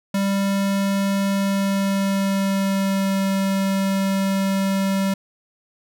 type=tone with pitch glide; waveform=square; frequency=197 to 194.29 Hz; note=G3 to G3; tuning=+9 to -15 cents; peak=-19 dBFS; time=0.14-5.14 s; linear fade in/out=5 ms; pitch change=-24 cents; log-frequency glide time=1.33-3.24 s; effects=none